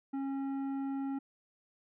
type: tone with tanh clipping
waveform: sine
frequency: 273 Hz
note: C#4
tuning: 26 cents flat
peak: -35 dBFS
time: 0.13-1.19 s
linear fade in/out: 10 ms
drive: 10 dB
effects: none